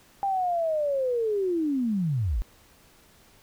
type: linear sweep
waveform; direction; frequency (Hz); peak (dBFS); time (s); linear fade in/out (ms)
sine; down; 800 to 38.89; -23; 0.23-2.42; 0
effects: pink hiss -57 dBFS RMS until 3.42 s